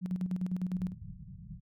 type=tone with tremolo; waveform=sine; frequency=182.1 Hz; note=F#3; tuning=27 cents flat; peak=-28 dBFS; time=0.01-0.95 s; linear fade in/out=50 ms; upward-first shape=square; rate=9.9 Hz; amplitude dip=65%
type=low-pass noise; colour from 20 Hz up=white; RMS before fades=-46 dBFS; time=0.7-1.61 s; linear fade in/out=50 ms; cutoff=200 Hz; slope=96 dB/octave
effects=MP3 96 kbps